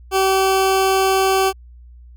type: tone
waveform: 20% pulse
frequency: 383.4 Hz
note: G4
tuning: 38 cents flat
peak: -9 dBFS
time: 0.11-1.53 s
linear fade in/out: 50 ms
effects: added 60 Hz sine -39 dBFS peak until 2.16 s